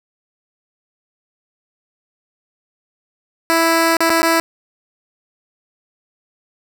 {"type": "tone with dropouts", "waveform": "10% pulse", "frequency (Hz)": 329.9, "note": "E4", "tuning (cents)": 1, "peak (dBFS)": -4, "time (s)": [3.5, 4.4], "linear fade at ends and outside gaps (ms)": 0, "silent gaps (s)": [[3.968, 4.005], [4.096, 4.103], [4.22, 4.23]], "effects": []}